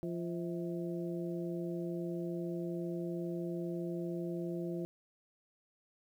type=harmonic tone with a mistuned harmonic; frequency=172.6 Hz; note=F3; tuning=20 cents flat; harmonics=1 / 2 / 3 / 4; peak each=-39 / -38 / -47 / -48 dBFS; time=0.03-4.85 s; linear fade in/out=0 ms; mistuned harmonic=4; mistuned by=-110 cents; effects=11-bit